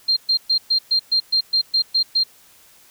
sine tone bursts, 4186 Hz, C8, in tune, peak -14 dBFS, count 11, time 0.08-2.237 s, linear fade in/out 10 ms, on 87 ms, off 120 ms, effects white hiss -51 dBFS RMS until 2.9 s

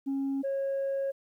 sine tone pair in turn, 273.4 / 546.8 Hz, C#4 / C#5, -24 / -24 cents, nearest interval octave, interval 1200 cents, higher second, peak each -26 dBFS, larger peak neither, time 0.06-0.43 / 0.43-1.12 s, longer second, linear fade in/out 20 ms, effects tanh soft clip ceiling -26 dBFS + 11-bit

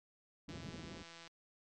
pink band-pass noise, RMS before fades -49 dBFS, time 0.48-1.03 s, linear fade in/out 5 ms, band 100 to 350 Hz, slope 12 dB/octave
click train, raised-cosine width 0.2 ms, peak -36 dBFS, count 132, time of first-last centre 0.49-1.274 s, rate 167 Hz
effects MP3 64 kbps

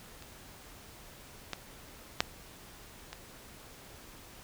clicks, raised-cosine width 0.2 ms, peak -30 / -17 / -7 / -23 dBFS, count 4, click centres 0.224 / 1.533 / 2.205 / 3.13 s, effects pink hiss -52 dBFS RMS until 4.43 s

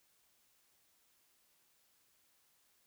silence, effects white hiss -73 dBFS RMS until 2.86 s

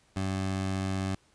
20% pulse tone, 95.6 Hz, G2, 43 cents flat, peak -24 dBFS, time 0.16-1.15 s, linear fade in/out 5 ms, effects pink hiss -65 dBFS RMS until 1.34 s + resampled to 22050 Hz

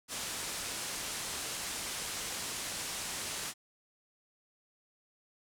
white low-pass noise, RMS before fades -39 dBFS, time 0.08-3.54 s, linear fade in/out 50 ms, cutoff 10000 Hz, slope 24 dB/octave, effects none

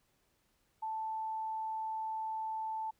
sine tone, 880 Hz, A5, in tune, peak -35 dBFS, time 0.82-2.91 s, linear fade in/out 10 ms, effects pink hiss -75 dBFS RMS until 2.99 s

